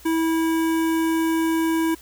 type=tone with notch filter; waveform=square; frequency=325.5 Hz; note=E4; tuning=22 cents flat; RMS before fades=-21 dBFS; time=0.05-1.95 s; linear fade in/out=10 ms; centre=4400 Hz; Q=1.1; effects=added 60 Hz sine -49 dBFS peak until 2.01 s + white hiss -48 dBFS RMS until 2.01 s